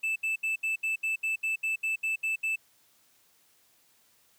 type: tone bursts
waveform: triangle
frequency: 2637 Hz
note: E7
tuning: in tune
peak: -25 dBFS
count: 13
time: 0.03-2.56 s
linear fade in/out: 10 ms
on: 130 ms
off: 70 ms
effects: white hiss -65 dBFS RMS until 4.38 s + high-pass 60 Hz 12 dB/octave